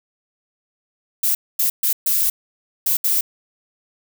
violet noise bursts at uneven times, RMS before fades -18 dBFS, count 6, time 1.23-1.35 / 1.59-1.7 / 1.83-1.93 / 2.06-2.3 / 2.86-2.97 / 3.04-3.21 s, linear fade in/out 5 ms, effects none

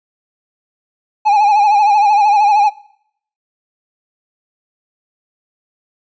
triangle tone with vibrato, 830 Hz, G#5, 1 cent flat, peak -6 dBFS, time 1.25-2.7 s, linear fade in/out 20 ms, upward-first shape sine, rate 13 Hz, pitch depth 68 cents each way, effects noise-tail reverb RT60 0.7 s tail -22 dB re dry + resampled to 16000 Hz

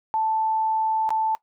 sine tone with dropouts, 880 Hz, A5, in tune, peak -20 dBFS, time 0.14-1.35 s, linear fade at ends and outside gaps 0 ms, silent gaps 1.091-1.105 s, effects noise-tail reverb RT60 0.1 s tail -19 dB re dry

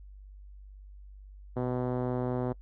5% pulse tone with low-pass filter, 125.2 Hz, B2, 24 cents sharp, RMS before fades -31 dBFS, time 1.56-2.53 s, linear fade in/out 10 ms, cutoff 480 Hz, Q 0.71, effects noise-tail reverb RT60 0.1 s tail -24 dB re dry + added 49 Hz sine -46 dBFS peak until 2.61 s

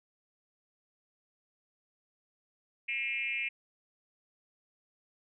sine tone with frequency modulation, 2400 Hz, D7, 37 cents sharp, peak -31 dBFS, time 2.88-3.49 s, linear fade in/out 10 ms, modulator 244 Hz, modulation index 1.2, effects none

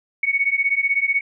sine beating tone pair, 2217 / 2233 Hz, C#7 / C#7, 0 / +12 cents, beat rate 16 Hz, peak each -20 dBFS, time 0.23-1.21 s, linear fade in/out 5 ms, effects none

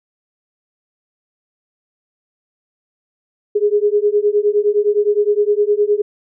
sine beating tone pair, 410 / 419.7 Hz, G#4 / G#4, -22 / +18 cents, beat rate 9.7 Hz, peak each -15 dBFS, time 3.55-6.02 s, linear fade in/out 10 ms, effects none

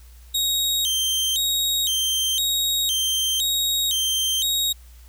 sawtooth tone with vibrato, 3443 Hz, A7, 38 cents flat, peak -17 dBFS, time 0.34-4.73 s, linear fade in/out 10 ms, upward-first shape square, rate 0.98 Hz, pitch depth 160 cents each way, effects added 60 Hz sine -43 dBFS peak until 5.08 s + white hiss -55 dBFS RMS until 5.08 s

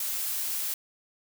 blue noise, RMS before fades -31 dBFS, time 0-0.74 s, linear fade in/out 2 ms, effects none

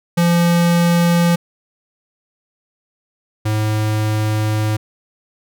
square tone pair in turn, 171.7 / 107.58 Hz, F3 / A2, -29 / -39 cents, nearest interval minor sixth, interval 810 cents, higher first, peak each -12 / -16 dBFS, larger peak first, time 0.17-1.36 / 3.45-4.77 s, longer second, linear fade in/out 10 ms, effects none

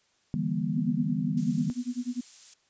sine chord, E half-diminished seventh, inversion third, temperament just, 148.33 / 164.81 / 197.78 / 237.3 Hz, D3 / E3 / G3 / Bb3, +18 / 0 / +16 / +31 cents, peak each -33 / -31 / -31 / -32 dBFS, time 0.34-1.7 s, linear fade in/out 0 ms
sine tone with tremolo, 245.7 Hz, B3, 9 cents flat, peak -26 dBFS, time 0.77-2.21 s, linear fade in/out 10 ms, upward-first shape sine, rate 10 Hz, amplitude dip 100%
violet noise, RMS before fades -41 dBFS, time 1.37-2.54 s, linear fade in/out 5 ms
effects white hiss -68 dBFS RMS until 2.69 s + resampled to 16000 Hz

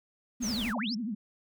pink noise, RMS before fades -41 dBFS, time 0.4-0.74 s, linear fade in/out 50 ms
sine tone with vibrato, 225.2 Hz, A3, 40 cents sharp, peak -31 dBFS, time 0.4-1.15 s, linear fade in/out 10 ms, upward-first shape triangle, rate 12 Hz, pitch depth 230 cents each way
sine linear two-way sweep, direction down then up, 6645 to 533 to 5640 Hz, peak -33 dBFS, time 0.42-0.95 s, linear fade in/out 10 ms, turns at 0.77 s
effects none

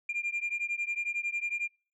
sine beating tone pair, 2392 / 2403 Hz, D7 / D7, +31 / +39 cents, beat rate 11 Hz, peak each -32 / -32 dBFS, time 0.09-1.68 s, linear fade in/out 5 ms, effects noise-tail reverb RT60 0.4 s tail -26 dB re dry + tanh soft clip ceiling -26 dBFS

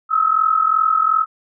sine tone pair together, 1275.8 / 1318.5 Hz, D#6 / E6, +43 / 0 cents, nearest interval minor second, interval 57 cents, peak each -15 / -17 dBFS, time 0.09-1.26 s, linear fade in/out 50 ms, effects none

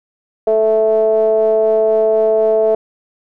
triangle ring-modulated tone, 110 Hz, A2, in tune, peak -5 dBFS, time 0.47-2.75 s, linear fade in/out 5 ms, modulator 548 Hz, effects none

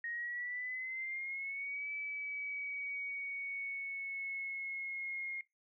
sine exponential two-way sweep, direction up then down, 1864.7 to 2303 to 2140 Hz, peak -38 dBFS, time 0.04-5.41 s, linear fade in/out 2 ms, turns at 1.91 s, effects noise-tail reverb RT60 0.2 s tail -21 dB re dry

